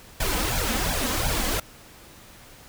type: noise with flanger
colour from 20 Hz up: pink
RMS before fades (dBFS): -25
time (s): 0.2-1.6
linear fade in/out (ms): 5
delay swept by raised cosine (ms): 1.2 to 4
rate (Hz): 2.8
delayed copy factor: +1
effects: pink hiss -48 dBFS RMS until 2.68 s